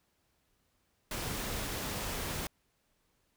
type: noise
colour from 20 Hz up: pink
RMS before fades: -37 dBFS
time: 1.11-2.47 s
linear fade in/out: 2 ms
effects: pink hiss -75 dBFS RMS until 3.36 s